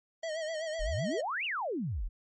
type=tone with vibrato; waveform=square; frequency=636 Hz; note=D#5; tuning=38 cents sharp; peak=-34 dBFS; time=0.23-1.21 s; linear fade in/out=5 ms; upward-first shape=sine; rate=7.9 Hz; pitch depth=72 cents each way
type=exponential two-way sweep; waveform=sine; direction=up then down; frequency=30.87 to 2975 to 30.87 Hz; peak=-31 dBFS; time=0.79-2.09 s; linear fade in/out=20 ms; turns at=1.45 s
effects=MP3 32 kbps

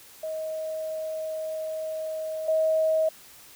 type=tone pair in turn; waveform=sine; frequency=631 / 634.4 Hz; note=D#5 / D#5; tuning=+24 / +33 cents; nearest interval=unison; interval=9 cents; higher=second; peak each=-29 / -20 dBFS; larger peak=second; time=0.23-2.48 / 2.48-3.09 s; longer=first; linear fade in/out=5 ms; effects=white hiss -50 dBFS RMS until 3.55 s

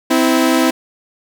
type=tone pair together; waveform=sawtooth; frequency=258.7 / 325.9 Hz; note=C4 / E4; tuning=-19 / -20 cents; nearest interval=major third; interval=399 cents; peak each=-10 dBFS; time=0.1-0.71 s; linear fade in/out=10 ms; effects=none

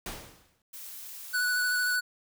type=noise with exponential decay; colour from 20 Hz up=pink; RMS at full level=-35 dBFS; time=0.06-0.62 s; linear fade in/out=2 ms; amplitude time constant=120 ms
type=noise; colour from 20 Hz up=blue; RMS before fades=-43 dBFS; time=0.73-1.97 s; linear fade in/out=10 ms
type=tone with vibrato; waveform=square; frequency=1480 Hz; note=F#6; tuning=in tune; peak=-26 dBFS; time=1.33-2.01 s; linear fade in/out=20 ms; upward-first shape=sine; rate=13 Hz; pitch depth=15 cents each way
effects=none

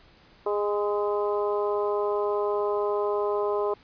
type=harmonic tone with a mistuned harmonic; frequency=205.9 Hz; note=G#3; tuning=15 cents flat; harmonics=2 / 3 / 4 / 5 / 6; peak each=-25 / -31 / -35 / -32 / -39 dBFS; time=0.46-3.74 s; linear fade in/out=5 ms; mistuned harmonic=6; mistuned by=+28 cents; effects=pink hiss -56 dBFS RMS until 3.83 s + resampled to 11025 Hz

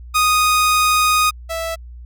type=tone pair in turn; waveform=sawtooth; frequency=1242 / 657.9 Hz; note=D#6 / E5; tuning=-3 / -4 cents; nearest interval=major seventh; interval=1101 cents; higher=first; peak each=-9 / -18 dBFS; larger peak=first; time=0.14-1.31 / 1.49-1.76 s; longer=first; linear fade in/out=20 ms; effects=added 60 Hz sine -33 dBFS peak until 2.05 s

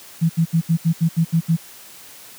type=tone bursts; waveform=sine; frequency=164.7 Hz; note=E3; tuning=1 cent flat; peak=-12 dBFS; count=9; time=0.21-1.567 s; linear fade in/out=20 ms; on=85 ms; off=74 ms; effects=white hiss -42 dBFS RMS until 2.38 s + high-pass 100 Hz 12 dB/octave

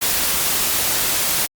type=noise; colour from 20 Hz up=white; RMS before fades=-19 dBFS; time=0.01-1.47 s; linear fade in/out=20 ms; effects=Opus 48 kbps

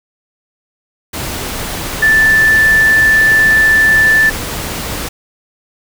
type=tone in noise; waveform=sine; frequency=1760 Hz; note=A6; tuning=in tune; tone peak=-6 dBFS; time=2.02-4.3 s; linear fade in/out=10 ms; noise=pink; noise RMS=-21 dBFS; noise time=1.13-5.09 s; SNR=+12 dB; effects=none

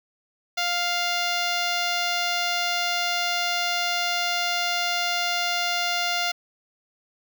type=tone with notch filter; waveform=5% pulse; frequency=700 Hz; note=F5; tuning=4 cents sharp; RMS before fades=-25 dBFS; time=0.57-6.32 s; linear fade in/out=10 ms; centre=8500 Hz; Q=0.55; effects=none

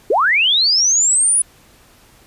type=linear sweep; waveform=sine; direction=up; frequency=349.2 to 10010 Hz; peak=-11 dBFS; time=0.1-1.42 s; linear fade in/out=5 ms; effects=pink hiss -49 dBFS RMS until 2.26 s + resampled to 32000 Hz

